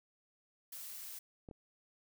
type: noise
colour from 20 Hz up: blue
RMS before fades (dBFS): -47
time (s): 0.72-1.19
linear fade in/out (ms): 5
type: clicks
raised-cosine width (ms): 2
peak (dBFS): -36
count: 2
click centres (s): 1.488 / 1.512
effects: none